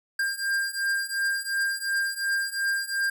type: beating tone pair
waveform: square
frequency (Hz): 1597 / 1599.8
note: G6 / G6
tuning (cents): +32 / +35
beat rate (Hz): 2.8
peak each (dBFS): -30 / -28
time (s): 0.19-3.1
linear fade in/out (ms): 5
effects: none